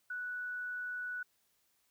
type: tone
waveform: sine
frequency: 1478 Hz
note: F#6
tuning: 2 cents flat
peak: -37 dBFS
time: 0.1-1.23 s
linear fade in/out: 5 ms
effects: white hiss -75 dBFS RMS until 1.9 s